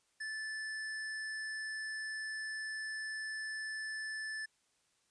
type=tone with hard clipping; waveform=sine; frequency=1749 Hz; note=A6; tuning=11 cents flat; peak=-40 dBFS; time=0.2-4.46 s; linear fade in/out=10 ms; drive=16 dB; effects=white hiss -75 dBFS RMS until 5.1 s + resampled to 22050 Hz